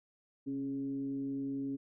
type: tone with frequency modulation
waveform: sine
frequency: 274.5 Hz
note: C#4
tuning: 17 cents flat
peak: -34 dBFS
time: 0.46-1.77 s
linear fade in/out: 20 ms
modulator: 142 Hz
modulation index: 0.39
effects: none